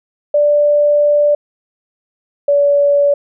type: tone pair in turn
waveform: sine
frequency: 587.3 / 572.2 Hz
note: D5 / D5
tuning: 0 / -45 cents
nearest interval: unison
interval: 45 cents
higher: first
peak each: -8 dBFS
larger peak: neither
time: 0.34-1.35 / 2.48-3.14 s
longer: first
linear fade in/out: 5 ms
effects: none

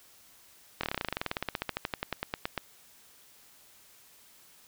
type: slowing click train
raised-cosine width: 0.3 ms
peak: -14 dBFS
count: 30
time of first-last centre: 0.81-2.577 s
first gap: 24 ms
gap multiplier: 1.06
effects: white hiss -58 dBFS RMS until 4.67 s

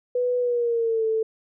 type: tone with pitch glide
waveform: sine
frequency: 493.9 to 442.6 Hz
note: B4 to A4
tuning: 0 to +10 cents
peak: -20 dBFS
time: 0.15-1.23 s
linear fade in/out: 5 ms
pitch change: -190 cents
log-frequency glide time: 0.39-1.05 s
effects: none

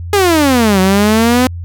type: exponential two-way sweep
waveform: sawtooth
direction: down then up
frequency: 419.9 to 185 to 257.5 Hz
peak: -4 dBFS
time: 0.13-1.47 s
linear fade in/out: 2 ms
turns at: 0.8 s
effects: added 86 Hz sine -21 dBFS peak until 1.64 s

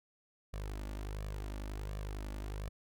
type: tone with flanger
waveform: sawtooth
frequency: 51 Hz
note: G#1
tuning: 31 cents flat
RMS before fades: -41 dBFS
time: 0.53-2.69 s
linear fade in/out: 10 ms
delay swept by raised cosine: 1.7 to 3.5 ms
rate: 1.4 Hz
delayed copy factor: +0.6
effects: none

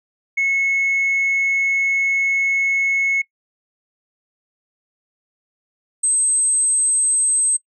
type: tone pair in turn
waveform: sine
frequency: 2190 / 8252 Hz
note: C#7 / C9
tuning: -22 / -25 cents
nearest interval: octave + major seventh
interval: 2297 cents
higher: second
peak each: -14 / -12 dBFS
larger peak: second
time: 0.37-3.22 / 6.03-7.57 s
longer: first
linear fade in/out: 10 ms
effects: noise-tail reverb RT60 0.1 s tail -23 dB re dry + tanh soft clip ceiling -13 dBFS

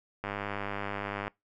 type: click train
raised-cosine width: 0.5 ms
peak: -19 dBFS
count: 106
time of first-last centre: 0.24-1.28 s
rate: 101 Hz
effects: noise-tail reverb RT60 0.2 s tail -24 dB re dry

